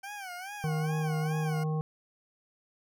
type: tone with vibrato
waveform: 20% pulse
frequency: 767 Hz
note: G5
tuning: 38 cents flat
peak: -34 dBFS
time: 0.03-1.64 s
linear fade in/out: 10 ms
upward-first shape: sine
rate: 2.4 Hz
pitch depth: 140 cents each way
type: harmonic tone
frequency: 155.56 Hz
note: D#3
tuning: in tune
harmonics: 1 / 3 / 5 / 7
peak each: -28 / -38 / -42 / -45 dBFS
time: 0.64-1.81 s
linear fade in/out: 0 ms
effects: none

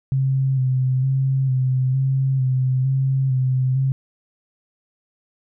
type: tone with vibrato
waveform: sine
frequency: 131.6 Hz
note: C3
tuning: 10 cents sharp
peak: -16 dBFS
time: 0.12-3.92 s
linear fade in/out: 0 ms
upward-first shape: square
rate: 1.1 Hz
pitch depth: 29 cents each way
effects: none

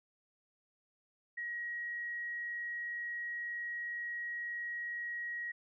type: tone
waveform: sine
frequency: 1899 Hz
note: A#6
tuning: 32 cents sharp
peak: -37 dBFS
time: 1.37-5.52 s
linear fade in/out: 10 ms
effects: none

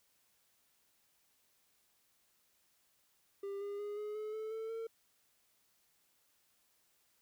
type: tone with pitch steps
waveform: triangle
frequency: 397.8 / 405.2 / 412.8 / 420.5 / 428.3 / 436.3 / 444.5 / 452.7 Hz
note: G4 / G#4 / G#4 / G#4 / A4 / A4 / A4 / A4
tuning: +25 / -43 / -10 / +22 / -47 / -15 / +18 / +49 cents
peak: -37 dBFS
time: 3.43-4.87 s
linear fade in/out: 5 ms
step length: 180 ms
effects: white hiss -74 dBFS RMS until 7.21 s

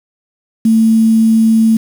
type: tone with quantisation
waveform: sine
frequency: 223.2 Hz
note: A3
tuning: 25 cents sharp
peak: -6 dBFS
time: 0.65-1.77 s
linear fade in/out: 5 ms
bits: 5
effects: none

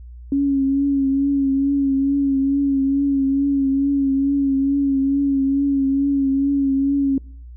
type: tone with vibrato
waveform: sine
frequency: 275.8 Hz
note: C#4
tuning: 9 cents flat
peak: -15 dBFS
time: 0.32-7.18 s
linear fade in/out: 2 ms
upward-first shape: triangle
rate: 2.3 Hz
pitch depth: 42 cents each way
effects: noise-tail reverb RT60 0.6 s tail -25 dB re dry + added 60 Hz sine -35 dBFS peak until 7.56 s

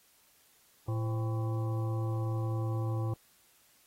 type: harmonic tone with a mistuned harmonic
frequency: 112.4 Hz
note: A2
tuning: 37 cents sharp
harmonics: 1 / 3 / 5 / 7 / 9 / 10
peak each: -30 / -40 / -44 / -47 / -49 / -50 dBFS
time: 0.88-3.14 s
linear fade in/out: 5 ms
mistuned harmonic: 5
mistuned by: -120 cents
effects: white hiss -65 dBFS RMS until 3.86 s + AAC 48 kbps

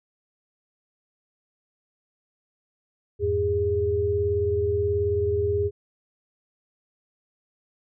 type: tone cluster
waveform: sine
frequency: 84.7 / 103.3 / 408.7 Hz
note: E2 / G#2 / G#4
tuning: +48 / -9 / -28 cents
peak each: -28 / -31 / -22 dBFS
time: 3.19-5.71 s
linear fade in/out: 50 ms
effects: none

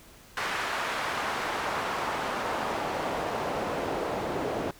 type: noise with band-pass filter sweep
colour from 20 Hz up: pink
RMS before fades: -31 dBFS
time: 0.37-4.71 s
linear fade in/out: 2 ms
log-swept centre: 1500 to 460 Hz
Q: 1
effects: pink hiss -53 dBFS RMS until 4.79 s

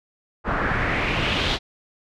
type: noise with low-pass filter sweep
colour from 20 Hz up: pink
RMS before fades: -23 dBFS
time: 0.44-1.59 s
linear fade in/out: 50 ms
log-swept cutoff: 1300 to 3900 Hz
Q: 2.6
effects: none

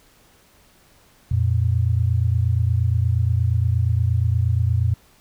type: tone pair together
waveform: sine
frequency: 88.05 / 116.54 Hz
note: F2 / A#2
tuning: +15 / 0 cents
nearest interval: perfect fourth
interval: 485 cents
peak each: -19 dBFS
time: 1.31-4.94 s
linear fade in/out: 5 ms
effects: pink hiss -55 dBFS RMS until 5.2 s

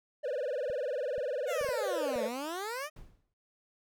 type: tone with vibrato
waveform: triangle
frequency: 543 Hz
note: C#5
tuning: 36 cents flat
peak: -29 dBFS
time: 0.23-2.29 s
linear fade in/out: 20 ms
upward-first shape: sine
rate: 20 Hz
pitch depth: 210 cents each way
type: clicks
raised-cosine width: 5 ms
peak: -38 dBFS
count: 6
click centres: 0.7 / 1.181 / 1.612 / 1.647 / 1.689 / 2.159 s
type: exponential two-way sweep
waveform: 15% pulse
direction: down then up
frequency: 754 to 213.7 to 631 Hz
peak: -29 dBFS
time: 1.46-2.9 s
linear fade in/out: 50 ms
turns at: 2.24 s
type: noise with exponential decay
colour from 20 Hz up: brown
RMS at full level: -44 dBFS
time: 2.96-3.34 s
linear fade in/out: 5 ms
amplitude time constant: 82 ms
effects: none

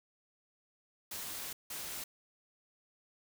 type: noise bursts at uneven times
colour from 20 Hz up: white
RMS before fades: -42 dBFS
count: 2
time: 1.11-1.53 / 1.7-2.04 s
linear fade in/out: 5 ms
effects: none

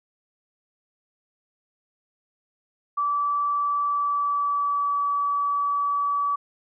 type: tone with pitch glide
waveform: sine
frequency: 1157 to 1145.7 Hz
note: D6 to D6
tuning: -26 to -43 cents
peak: -21 dBFS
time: 2.97-6.36 s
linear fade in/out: 10 ms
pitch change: -17 cents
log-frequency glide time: 3.82-5.01 s
effects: none

